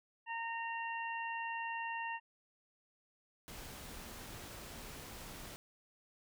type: harmonic tone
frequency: 920 Hz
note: A#5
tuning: 23 cents flat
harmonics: 1 / 2 / 3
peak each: -40 / -43 / -45 dBFS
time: 0.26-2.2 s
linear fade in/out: 50 ms
type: noise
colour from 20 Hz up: pink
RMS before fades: -49 dBFS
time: 3.48-5.56 s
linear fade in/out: 0 ms
effects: none